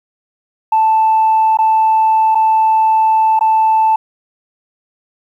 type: tone with dropouts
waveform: sine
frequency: 880 Hz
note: A5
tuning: in tune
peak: -7 dBFS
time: 0.72-3.96 s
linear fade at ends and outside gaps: 5 ms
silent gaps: 1.572-1.587 / 2.348-2.353 / 3.392-3.409 s
effects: tanh soft clip ceiling -5 dBFS + 8-bit